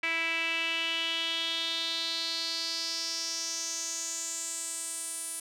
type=tone with band-pass filter sweep; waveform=sawtooth; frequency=330 Hz; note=E4; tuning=2 cents sharp; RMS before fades=-33 dBFS; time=0.03-5.4 s; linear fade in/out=5 ms; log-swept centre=2300 to 9700 Hz; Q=5.1; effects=none